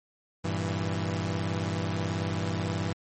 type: chord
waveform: sawtooth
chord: E diminished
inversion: first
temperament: equal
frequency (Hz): 98 / 116.54 / 164.81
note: G2 / Bb2 / E3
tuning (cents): 0 / 0 / 0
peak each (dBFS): -27 / -32 / -28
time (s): 0.44-2.93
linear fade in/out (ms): 10
effects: MP3 32 kbps